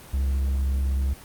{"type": "tone", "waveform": "triangle", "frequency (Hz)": 67.4, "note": "C#2", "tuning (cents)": -48, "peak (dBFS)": -19, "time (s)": [0.13, 1.14], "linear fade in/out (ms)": 10, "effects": ["pink hiss -45 dBFS RMS until 1.24 s", "Opus 24 kbps"]}